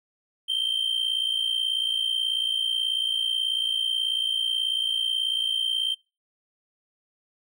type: tone with amplitude modulation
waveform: triangle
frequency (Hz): 3136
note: G7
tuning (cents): 0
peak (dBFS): -18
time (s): 0.48-5.95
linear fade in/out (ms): 20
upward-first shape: sine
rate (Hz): 58.3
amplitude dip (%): 75
effects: noise-tail reverb RT60 0.3 s tail -26 dB re dry + tanh soft clip ceiling -14 dBFS